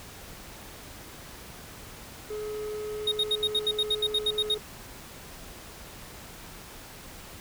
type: tone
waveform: triangle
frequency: 424.5 Hz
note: G#4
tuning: 38 cents sharp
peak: -30 dBFS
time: 2.3-4.58 s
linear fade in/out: 5 ms
type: tone bursts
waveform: triangle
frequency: 3729 Hz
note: A#7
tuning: in tune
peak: -21 dBFS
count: 13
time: 3.07-4.545 s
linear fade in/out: 5 ms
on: 47 ms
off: 72 ms
effects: pink hiss -45 dBFS RMS until 7.4 s